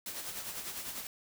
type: noise with tremolo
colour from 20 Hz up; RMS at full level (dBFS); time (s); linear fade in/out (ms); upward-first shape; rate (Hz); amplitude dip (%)
white; -39; 0.06-1.07; 2; sine; 10; 50
effects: none